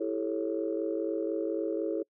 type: chord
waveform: sine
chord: A dominant seventh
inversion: second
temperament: just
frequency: 330 / 396 / 440 / 550 Hz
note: E4 / G4 / A4 / C#5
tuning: +2 / +18 / 0 / -14 cents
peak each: -32 / -36 / -33 / -35 dBFS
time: 0-2.03 s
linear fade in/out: 10 ms
effects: noise-tail reverb RT60 0.1 s tail -26 dB re dry + tanh soft clip ceiling -18 dBFS